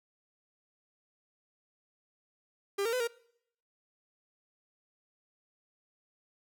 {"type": "tone with pitch steps", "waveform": "45% pulse", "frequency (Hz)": [399, 459.9, 504, 467.4], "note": ["G4", "A#4", "B4", "A#4"], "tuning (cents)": [31, -23, 35, 5], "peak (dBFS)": -29, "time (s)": [2.78, 3.076], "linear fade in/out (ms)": 10, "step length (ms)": 74, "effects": ["noise-tail reverb RT60 0.7 s tail -23 dB re dry"]}